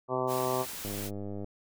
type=harmonic tone; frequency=128 Hz; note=C3; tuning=38 cents flat; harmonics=1 / 2 / 3 / 4 / 5 / 6 / 7 / 8 / 9; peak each=-39 / -39 / -33 / -36 / -34 / -39 / -37 / -39 / -37 dBFS; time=0.08-0.66 s; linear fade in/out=50 ms
type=noise; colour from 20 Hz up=white; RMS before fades=-40 dBFS; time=0.27-1.11 s; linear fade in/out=50 ms
type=click train; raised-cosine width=2 ms; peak=-26 dBFS; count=61; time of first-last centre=0.85-1.444 s; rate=101 Hz
effects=none